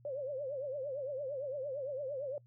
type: tone with vibrato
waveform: sine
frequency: 551 Hz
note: C#5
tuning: 11 cents flat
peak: -36 dBFS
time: 0.05-2.38 s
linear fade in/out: 2 ms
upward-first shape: triangle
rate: 8.8 Hz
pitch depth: 160 cents each way
effects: noise-tail reverb RT60 0.1 s tail -25 dB re dry + added 120 Hz sine -59 dBFS peak until 2.46 s